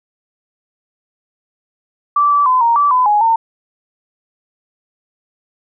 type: tone with pitch steps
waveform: sine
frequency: 1164 / 1157 / 1017 / 932 / 1158 / 1008 / 834 / 908 Hz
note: D6 / D6 / C6 / A#5 / D6 / B5 / G#5 / A#5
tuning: -16 / -26 / -50 / -1 / -25 / +35 / +7 / -46 cents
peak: -9 dBFS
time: 2.16-3.36 s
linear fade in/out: 5 ms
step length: 150 ms
effects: none